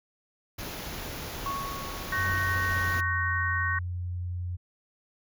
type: band-stop noise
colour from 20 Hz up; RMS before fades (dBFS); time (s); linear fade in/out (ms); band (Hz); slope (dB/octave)
pink; -37; 0.58-3.01; 10; 7100 to 10000; 96
type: tone with exponential decay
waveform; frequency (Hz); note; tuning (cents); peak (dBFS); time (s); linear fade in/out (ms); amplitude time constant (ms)
sine; 1108.7; C#6; 0; -28; 1.46-2.84; 2; 300
type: chord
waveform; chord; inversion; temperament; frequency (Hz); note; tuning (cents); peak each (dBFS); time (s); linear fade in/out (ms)
sine; F# major; second; equal with one note detuned; 1108.7 / 1518.1 / 1864.7; C#6 / F#6 / A#6; 0 / +44 / 0; -32 / -31 / -29; 2.12-3.79; 5
type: tone with pitch glide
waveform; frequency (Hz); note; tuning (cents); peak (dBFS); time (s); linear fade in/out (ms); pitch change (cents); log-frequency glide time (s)
sine; 92.5 to 88.89; F#2 to F2; 0 to +31; -30; 2.16-4.57; 20; -69; 2.34-3.03
effects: none